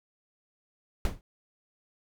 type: noise with exponential decay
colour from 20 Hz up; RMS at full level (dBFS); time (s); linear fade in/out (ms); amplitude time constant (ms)
brown; -21; 1.05-1.21; 1; 34
effects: none